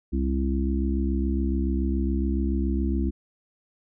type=harmonic tone with a mistuned harmonic; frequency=67.1 Hz; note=C2; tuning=44 cents sharp; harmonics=1 / 3 / 4 / 5; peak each=-24 / -29 / -30 / -31 dBFS; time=0.12-3.11 s; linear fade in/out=20 ms; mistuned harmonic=1; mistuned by=-17 cents; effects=none